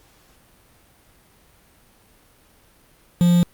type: tone with quantisation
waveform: triangle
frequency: 174.61 Hz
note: F3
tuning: in tune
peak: -10 dBFS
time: 3.21-3.43 s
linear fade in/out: 0 ms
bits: 5
effects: pink hiss -55 dBFS RMS until 3.53 s + Opus 48 kbps